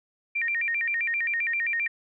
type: tone with vibrato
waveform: sine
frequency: 2093 Hz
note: C7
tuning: in tune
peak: -24 dBFS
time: 0.35-1.88 s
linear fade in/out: 10 ms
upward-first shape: square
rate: 7.6 Hz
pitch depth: 210 cents each way
effects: none